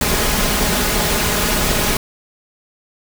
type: noise with comb filter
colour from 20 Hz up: pink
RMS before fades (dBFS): -17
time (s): 0.01-1.97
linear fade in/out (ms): 2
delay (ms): 4.8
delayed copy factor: +0.5
effects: none